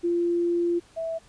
sine tone pair in turn, 344.9 / 655 Hz, F4 / E5, -22 / -11 cents, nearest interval major seventh, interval 1111 cents, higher second, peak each -21 / -27 dBFS, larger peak first, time 0.03-0.8 / 0.96-1.19 s, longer first, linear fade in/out 20 ms, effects pink hiss -56 dBFS RMS until 1.28 s + resampled to 22050 Hz

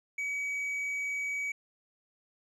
sine tone with tanh clipping, 2271 Hz, C#7, 41 cents sharp, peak -32 dBFS, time 0.18-1.52 s, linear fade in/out 5 ms, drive 4 dB, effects none

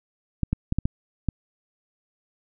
clicks, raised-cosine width 5 ms, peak -10 dBFS, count 6, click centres 0.433 / 0.53 / 0.724 / 0.786 / 0.855 / 1.287 s, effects none

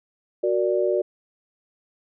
sine chord, Gb augmented, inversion none, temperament equal, 370 / 466.2 / 587.3 Hz, Gb4 / Bb4 / D5, 0 / 0 / 0 cents, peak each -22 / -26 / -23 dBFS, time 0.43-1.02 s, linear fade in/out 10 ms, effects none

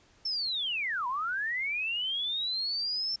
sine linear two-way sweep, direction down then up, 5410 to 950 to 5410 Hz, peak -29 dBFS, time 0.25-3.16 s, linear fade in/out 5 ms, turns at 1.07 s, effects pink hiss -62 dBFS RMS until 3.2 s + resampled to 16000 Hz

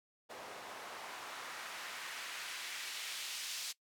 white noise with band-pass filter sweep, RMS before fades -45 dBFS, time 0.29-3.73 s, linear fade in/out 20 ms, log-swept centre 610 to 4200 Hz, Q 0.91, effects noise-tail reverb RT60 0.1 s tail -20 dB re dry

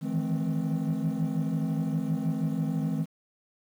triangle tone cluster, 155.9 / 161.6 / 168.2 / 213.6 / 260.5 Hz, D#3 / E3 / E3 / G#3 / C4, +4 / -34 / +35 / +49 / -7 cents, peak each -30 dBFS, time 0.01-3.06 s, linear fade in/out 50 ms, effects tanh soft clip ceiling -18 dBFS + 9-bit

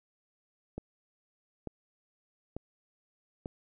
click train, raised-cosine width 2 ms, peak -24 dBFS, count 4, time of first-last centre 0.78-3.459 s, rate 1.12 Hz, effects none

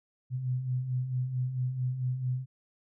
sine beating tone pair, 123.47 / 127.97 Hz, B2 / C3, 0 / -38 cents, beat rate 4.5 Hz, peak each -37 / -29 dBFS, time 0.3-2.46 s, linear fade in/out 50 ms, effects none

